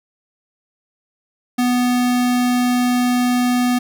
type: tone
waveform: square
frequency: 246.9 Hz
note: B3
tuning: in tune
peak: -15 dBFS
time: 1.58-3.79 s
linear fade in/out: 10 ms
effects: none

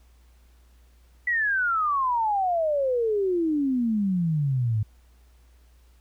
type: exponential sweep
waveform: sine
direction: down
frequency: 1978 to 103.83 Hz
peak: -21 dBFS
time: 1.27-4.83 s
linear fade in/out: 5 ms
effects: added 60 Hz sine -53 dBFS peak until 6 s + pink hiss -65 dBFS RMS until 6 s

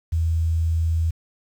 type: tone with quantisation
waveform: sine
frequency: 81.9 Hz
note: E2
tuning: 11 cents flat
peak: -18 dBFS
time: 0.12-1.11 s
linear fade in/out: 10 ms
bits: 8
effects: none

